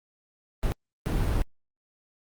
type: noise bursts at uneven times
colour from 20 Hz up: brown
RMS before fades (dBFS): -25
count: 2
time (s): 0.63-0.72 / 1.06-1.42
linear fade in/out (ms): 0
effects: Opus 48 kbps